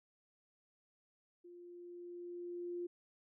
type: tone with level ramp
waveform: sine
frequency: 350.3 Hz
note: F4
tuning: 5 cents sharp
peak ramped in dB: -53 to -38 dBFS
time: 1.44-2.87 s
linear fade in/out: 10 ms
effects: none